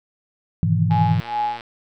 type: chord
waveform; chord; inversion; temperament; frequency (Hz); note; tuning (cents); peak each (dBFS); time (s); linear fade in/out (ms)
sine; E major seventh; first; just; 103.01 / 123.61 / 154.51 / 164.81; G#2 / B2 / D#3 / E3; -14 / +2 / -12 / 0; -20 / -24 / -23 / -19; 0.63-1.2; 0
type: tone with tremolo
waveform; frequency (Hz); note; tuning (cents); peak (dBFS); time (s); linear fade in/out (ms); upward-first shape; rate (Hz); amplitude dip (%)
sine; 838; G#5; +15; -18; 0.9-1.59; 20; sine; 2.4; 100
type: click train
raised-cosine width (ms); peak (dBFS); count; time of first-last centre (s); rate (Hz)
0.3; -19; 82; 0.91-1.608; 116
effects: none